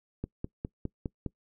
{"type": "click train", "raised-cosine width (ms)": 3, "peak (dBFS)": -20, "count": 6, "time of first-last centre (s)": [0.24, 1.262], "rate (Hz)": 4.89, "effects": ["noise-tail reverb RT60 0.1 s tail -23 dB re dry"]}